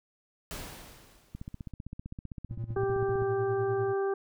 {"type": "noise with exponential decay", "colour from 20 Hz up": "pink", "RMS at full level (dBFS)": -38, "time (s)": [0.51, 1.71], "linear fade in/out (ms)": 0, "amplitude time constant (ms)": 260}
{"type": "click train", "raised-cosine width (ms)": 5, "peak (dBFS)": -27, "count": 30, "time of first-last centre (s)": [1.35, 3.221], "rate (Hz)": 15.5}
{"type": "tone with tremolo", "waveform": "triangle", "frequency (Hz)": 114.2, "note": "A#2", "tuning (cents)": -35, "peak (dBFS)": -29, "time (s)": [2.49, 3.94], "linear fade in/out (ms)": 50, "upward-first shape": "sine", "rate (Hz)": 10, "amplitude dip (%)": 85}
{"type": "harmonic tone", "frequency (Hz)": 392, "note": "G4", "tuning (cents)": 0, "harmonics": [1, 2, 3, 4], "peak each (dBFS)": [-27, -37, -41, -43], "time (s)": [2.76, 4.14], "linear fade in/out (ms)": 5}
{"effects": []}